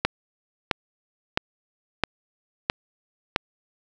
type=click train; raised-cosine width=0.3 ms; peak=-3 dBFS; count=6; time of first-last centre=0.05-3.361 s; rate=1.51 Hz; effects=none